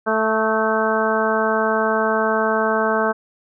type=harmonic tone with a mistuned harmonic; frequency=220 Hz; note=A3; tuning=in tune; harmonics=1 / 2 / 3 / 4 / 5 / 6 / 7; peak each=-25 / -22 / -22 / -25 / -25 / -26 / -24 dBFS; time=0.06-3.13 s; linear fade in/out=20 ms; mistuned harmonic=6; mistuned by=-28 cents; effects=none